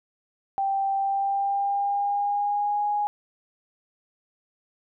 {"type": "tone with pitch glide", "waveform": "sine", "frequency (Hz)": [784, 827.7], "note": ["G5", "G#5"], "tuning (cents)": [0, -6], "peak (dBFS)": -22, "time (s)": [0.58, 3.07], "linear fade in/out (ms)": 0, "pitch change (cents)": 94, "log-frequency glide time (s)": [0.96, 2.85], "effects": []}